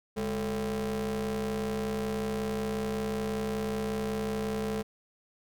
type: ring-modulated tone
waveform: 40% pulse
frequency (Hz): 116.54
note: A#2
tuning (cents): 0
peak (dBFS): -26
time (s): 0.16-4.83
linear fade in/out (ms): 20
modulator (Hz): 324
effects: none